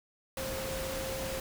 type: tone in noise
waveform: sine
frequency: 530 Hz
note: C5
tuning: 22 cents sharp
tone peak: -37 dBFS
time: 0.37-1.4 s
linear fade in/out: 2 ms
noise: pink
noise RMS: -38 dBFS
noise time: 0.37-1.4 s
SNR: -2 dB
effects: none